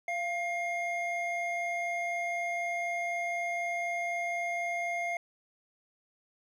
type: tone pair together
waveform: triangle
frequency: 689 / 2131 Hz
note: F5 / C7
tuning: -24 / +31 cents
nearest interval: octave + minor sixth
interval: 1955 cents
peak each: -31 / -32 dBFS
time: 0.08-5.17 s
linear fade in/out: 2 ms
effects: none